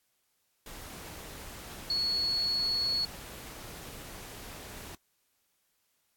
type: tone in noise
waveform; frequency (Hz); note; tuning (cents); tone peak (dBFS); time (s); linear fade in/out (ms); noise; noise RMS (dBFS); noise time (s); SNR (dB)
sine; 4373; C#8; -24; -27; 1.9-3.05; 2; pink; -45; 0.66-4.95; +15
effects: white hiss -75 dBFS RMS until 6.16 s + AAC 64 kbps